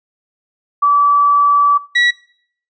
sine / 35% pulse tone pair in turn, 1153 / 1935.3 Hz, D6 / B6, -32 / -36 cents, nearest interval major sixth, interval 896 cents, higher second, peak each -8 dBFS, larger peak neither, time 0.82-1.78 / 1.95-2.11 s, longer first, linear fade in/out 10 ms, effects noise-tail reverb RT60 0.6 s tail -22 dB re dry + resampled to 16000 Hz

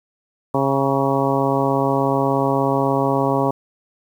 harmonic tone with a mistuned harmonic, 136.6 Hz, C#3, 25 cents flat, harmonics 1 / 2 / 3 / 4 / 5 / 6 / 7 / 8, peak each -24 / -22 / -23 / -23 / -25 / -27 / -24 / -27 dBFS, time 0.54-3.51 s, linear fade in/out 5 ms, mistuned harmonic 8, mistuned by +42 cents, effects 8-bit

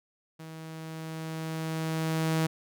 sawtooth tone with level ramp, 160.2 Hz, E3, 49 cents flat, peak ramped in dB -38 to -20 dBFS, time 0.39-2.47 s, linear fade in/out 10 ms, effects none

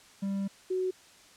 triangle / sine tone pair in turn, 196.7 / 371.3 Hz, G3 / F#4, +6 / +6 cents, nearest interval major seventh, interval 1100 cents, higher second, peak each -27 dBFS, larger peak neither, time 0.22-0.48 / 0.7-0.91 s, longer first, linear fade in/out 10 ms, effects white hiss -56 dBFS RMS until 1.36 s + low-pass 8000 Hz 12 dB/octave

